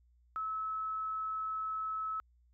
sine tone, 1297 Hz, E6, 28 cents flat, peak -34 dBFS, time 0.36-2.2 s, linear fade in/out 0 ms, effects added 60 Hz sine -64 dBFS peak until 2.53 s

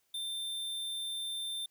square tone, 3580 Hz, A7, 29 cents sharp, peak -36 dBFS, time 0.14-1.66 s, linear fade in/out 5 ms, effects white hiss -75 dBFS RMS until 1.7 s

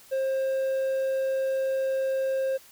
triangle tone, 532 Hz, C5, 29 cents sharp, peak -22 dBFS, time 0.11-2.58 s, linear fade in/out 20 ms, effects white hiss -53 dBFS RMS until 2.71 s

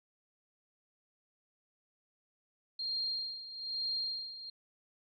sine tone with tremolo, 4209 Hz, C8, 9 cents sharp, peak -32 dBFS, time 2.79-4.5 s, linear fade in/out 5 ms, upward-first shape sine, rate 1.1 Hz, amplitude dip 75%, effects none

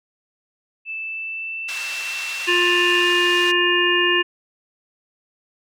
sine tone with pitch glide, 2637 to 2710 Hz, E7 to E7, 0 to +47 cents, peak -26 dBFS, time 0.85-3.06 s, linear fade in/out 50 ms, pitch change +47 cents, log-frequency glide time 0.99-2.68 s
pink band-pass noise, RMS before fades -32 dBFS, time 1.68-3.52 s, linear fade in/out 10 ms, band 1700 to 6300 Hz, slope 12 dB/octave
harmonic tone, 353 Hz, F4, 19 cents sharp, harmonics 1 / 3 / 5 / 7 / 8, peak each -21 / -25 / -20 / -24 / -20 dBFS, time 2.47-4.23 s, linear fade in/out 20 ms
effects none

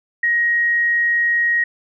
sine tone, 1885 Hz, A#6, 19 cents sharp, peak -14 dBFS, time 0.23-1.64 s, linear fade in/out 5 ms, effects none

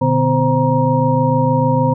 sine tone cluster, 123.2 / 149.8 / 253 / 522 / 943 Hz, B2 / D3 / B3 / C5 / A#5, -4 / +35 / +42 / -4 / +20 cents, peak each -18 dBFS, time 0.01-1.94 s, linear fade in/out 10 ms, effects none

